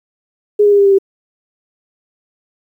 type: tone with pitch steps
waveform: sine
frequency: 415.3 / 410.1 / 404.9 / 399.8 / 394.7 / 389.7 Hz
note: G#4 / G#4 / G#4 / G4 / G4 / G4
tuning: 0 / -22 / -44 / +34 / +12 / -10 cents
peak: -6 dBFS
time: 0.59-0.986 s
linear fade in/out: 10 ms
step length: 66 ms
effects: 8-bit